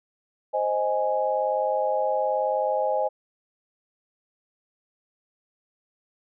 sine chord, Ab major, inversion first, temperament equal, 523.3 / 622.3 / 830.6 Hz, C5 / Eb5 / Ab5, 0 / 0 / 0 cents, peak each -26 dBFS, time 0.53-3.09 s, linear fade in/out 20 ms, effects none

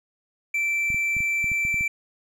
triangle tone, 2336 Hz, D7, 10 cents flat, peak -20 dBFS, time 0.54-1.88 s, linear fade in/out 5 ms
clicks, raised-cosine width 5 ms, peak -24 dBFS, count 9, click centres 0.903 / 0.945 / 1.167 / 1.205 / 1.443 / 1.517 / 1.651 / 1.743 / 1.809 s
effects none

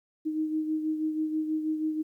sine beating tone pair, 311.1 / 317.3 Hz, D#4 / D#4, 0 / +34 cents, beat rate 6.2 Hz, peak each -27 / -36 dBFS, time 0.25-2.03 s, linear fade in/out 20 ms, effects 11-bit

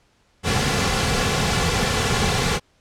pink noise with comb filter, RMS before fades -20 dBFS, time 0.43-2.6 s, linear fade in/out 50 ms, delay 3.2 ms, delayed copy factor -0.55, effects pink hiss -61 dBFS RMS until 2.8 s + low-pass 7000 Hz 12 dB/octave

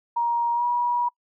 sine tone with pitch glide, 943 to 964.5 Hz, A#5 to B5, +20 to -41 cents, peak -20 dBFS, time 0.16-1.09 s, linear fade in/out 10 ms, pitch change +39 cents, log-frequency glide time 0.54-0.64 s, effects noise-tail reverb RT60 0.1 s tail -26 dB re dry

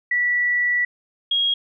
sine tone pair in turn, 1950 / 3279 Hz, B6 / G#7, -23 / -23 cents, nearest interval major sixth, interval 900 cents, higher second, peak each -17 dBFS, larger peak neither, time 0.11-0.85 / 1.31-1.54 s, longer first, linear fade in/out 5 ms, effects none

